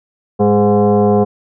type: tone with frequency modulation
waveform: sine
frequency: 104.2 Hz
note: G#2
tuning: 6 cents sharp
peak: -8 dBFS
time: 0.39-1.25 s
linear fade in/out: 20 ms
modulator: 310 Hz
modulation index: 1.9
effects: none